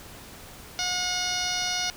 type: tone with low-pass filter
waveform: 10% pulse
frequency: 724 Hz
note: F#5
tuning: 38 cents flat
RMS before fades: -28 dBFS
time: 0.79-1.9 s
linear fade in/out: 0 ms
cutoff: 5800 Hz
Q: 5.7
effects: pink hiss -45 dBFS RMS until 1.96 s